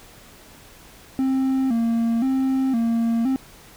triangle tone with vibrato, 246.9 Hz, B3, in tune, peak -16 dBFS, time 1.19-3.36 s, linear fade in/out 0 ms, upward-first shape square, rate 0.97 Hz, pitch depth 120 cents each way, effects pink hiss -47 dBFS RMS until 3.76 s

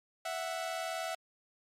sawtooth tone pair together, 660.5 / 740 Hz, E5 / F#5, +3 / 0 cents, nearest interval major second, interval 197 cents, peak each -33 / -35 dBFS, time 0.25-1.15 s, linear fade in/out 5 ms, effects low-pass 12000 Hz 12 dB/octave + MP3 64 kbps

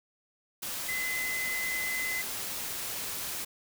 sine tone in noise, 2033 Hz, B6, 50 cents sharp, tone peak -31 dBFS, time 0.88-2.22 s, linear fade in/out 10 ms, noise white, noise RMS -36 dBFS, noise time 0.62-3.45 s, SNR +2 dB, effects none

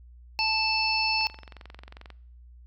harmonic tone, 880 Hz, A5, in tune, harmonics 1 / 3 / 5 / 6, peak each -29 / -27 / -29 / -31 dBFS, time 0.39-1.27 s, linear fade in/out 0 ms
click train, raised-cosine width 0.3 ms, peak -28 dBFS, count 21, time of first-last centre 1.21-2.103 s, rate 22.4 Hz
effects noise-tail reverb RT60 0.7 s tail -22 dB re dry + added 60 Hz sine -47 dBFS peak until 2.66 s

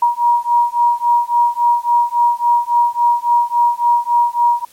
sine beating tone pair, 951 / 954.6 Hz, A#5 / A#5, +34 / +41 cents, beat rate 3.6 Hz, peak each -14 dBFS, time 0.02-4.65 s, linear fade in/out 5 ms, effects white hiss -48 dBFS RMS until 4.72 s + MP3 64 kbps

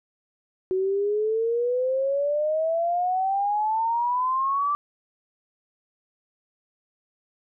sine exponential sweep, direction up, 370 to 1174.7 Hz, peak -21 dBFS, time 0.71-4.75 s, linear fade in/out 0 ms, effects none

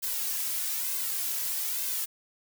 blue noise with flanger, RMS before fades -31 dBFS, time 0.02-2.06 s, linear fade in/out 20 ms, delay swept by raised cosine 1.9 to 3.1 ms, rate 1.1 Hz, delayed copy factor +0.95, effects none

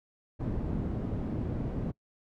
white low-pass noise, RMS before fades -33 dBFS, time 0.39-1.92 s, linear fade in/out 20 ms, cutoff 220 Hz, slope 12 dB/octave, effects noise-tail reverb RT60 0.1 s tail -23 dB re dry

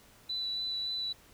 sine tone with vibrato, 3971 Hz, B7, 9 cents sharp, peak -32 dBFS, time 0.29-1.13 s, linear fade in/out 10 ms, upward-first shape sine, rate 3.5 Hz, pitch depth 12 cents each way, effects pink hiss -59 dBFS RMS until 1.33 s

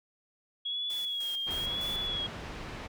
sine tone with vibrato, 3320 Hz, G#7, 1 cent flat, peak -31 dBFS, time 0.65-2.27 s, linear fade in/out 10 ms, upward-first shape sine, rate 0.97 Hz, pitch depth 57 cents each way
white noise with tremolo, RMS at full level -47 dBFS, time 0.9-2.07 s, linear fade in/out 0 ms, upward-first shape square, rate 3.3 Hz, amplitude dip 75%
pink low-pass noise, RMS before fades -41 dBFS, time 1.46-2.88 s, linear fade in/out 20 ms, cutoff 3400 Hz, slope 12 dB/octave
clicks, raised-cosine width 2 ms, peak -36 dBFS, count 4, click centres 2.284 / 2.426 / 2.612 / 2.862 s
effects none

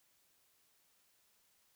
silence, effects white hiss -73 dBFS RMS until 1.75 s

